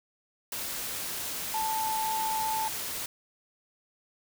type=tone in noise; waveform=sine; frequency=880 Hz; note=A5; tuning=in tune; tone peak=-28 dBFS; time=1.54-2.68 s; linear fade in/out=2 ms; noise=white; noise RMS=-35 dBFS; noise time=0.52-3.06 s; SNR=+4 dB; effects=none